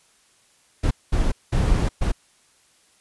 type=noise bursts at uneven times; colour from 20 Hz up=brown; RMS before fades=-19 dBFS; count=4; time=0.83-0.91 / 1.12-1.32 / 1.52-1.89 / 2.01-2.12 s; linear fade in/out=10 ms; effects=white hiss -59 dBFS RMS until 3 s + resampled to 24000 Hz